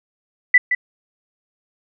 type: tone with echo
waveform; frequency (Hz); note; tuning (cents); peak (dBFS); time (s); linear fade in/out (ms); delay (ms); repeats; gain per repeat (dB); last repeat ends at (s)
sine; 1983; B6; +7; -6; 0.54-0.58; 5; 170; 1; -9; 0.75
effects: none